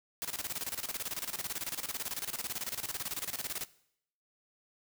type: noise with tremolo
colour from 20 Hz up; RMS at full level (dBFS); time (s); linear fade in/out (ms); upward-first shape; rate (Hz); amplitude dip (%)
white; -36; 0.22-3.65; 0; square; 18; 80
effects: noise-tail reverb RT60 0.7 s tail -19 dB re dry